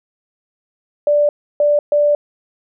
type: tone bursts at uneven times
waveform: sine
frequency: 587.3 Hz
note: D5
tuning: in tune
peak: -10 dBFS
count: 3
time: 1.07-1.29 / 1.6-1.79 / 1.92-2.15 s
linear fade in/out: 2 ms
effects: none